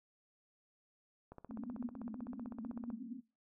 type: click train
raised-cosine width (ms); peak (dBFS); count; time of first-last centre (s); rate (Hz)
1; -36; 26; 1.32-2.902; 15.8
type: band-pass noise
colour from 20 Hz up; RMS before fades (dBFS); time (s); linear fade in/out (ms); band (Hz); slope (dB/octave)
pink; -45; 1.49-3.21; 20; 220 to 260; 96
effects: noise-tail reverb RT60 0.3 s tail -21 dB re dry